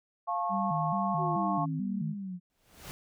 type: chord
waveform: sine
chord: F augmented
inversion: none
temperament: just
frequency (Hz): 698.5 / 873.1 / 1091.3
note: F5 / A5 / C#6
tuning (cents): 0 / -14 / -27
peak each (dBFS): -32 / -35 / -32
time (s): 0.27-1.66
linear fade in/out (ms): 20
type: tone with vibrato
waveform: sine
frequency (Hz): 175.4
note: F3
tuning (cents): +8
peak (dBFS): -31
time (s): 0.49-2.15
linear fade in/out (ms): 50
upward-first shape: square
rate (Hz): 2.3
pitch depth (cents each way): 190
type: exponential sweep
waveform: sine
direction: down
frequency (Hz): 379.3 to 174.61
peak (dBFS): -35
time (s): 1.17-2.4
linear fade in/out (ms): 50
type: noise with exponential growth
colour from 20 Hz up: pink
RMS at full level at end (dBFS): -41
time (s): 2.5-2.91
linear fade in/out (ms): 0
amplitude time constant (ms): 87
effects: none